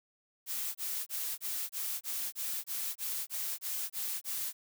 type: noise bursts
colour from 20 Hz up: blue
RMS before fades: -36 dBFS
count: 13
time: 0.46-4.53 s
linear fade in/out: 50 ms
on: 290 ms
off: 25 ms
effects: none